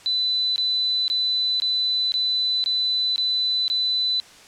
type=tone bursts; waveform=sine; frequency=4000 Hz; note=B7; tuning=21 cents sharp; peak=-19 dBFS; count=8; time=0.06-4.2 s; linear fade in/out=0 ms; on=500 ms; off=20 ms; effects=white hiss -47 dBFS RMS until 4.47 s + low-pass 7000 Hz 12 dB/octave